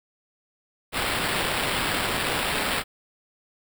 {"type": "noise with sample-and-hold", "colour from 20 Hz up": "white", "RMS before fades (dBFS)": -26, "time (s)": [0.92, 2.84], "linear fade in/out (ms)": 50, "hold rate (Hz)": 6300, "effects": []}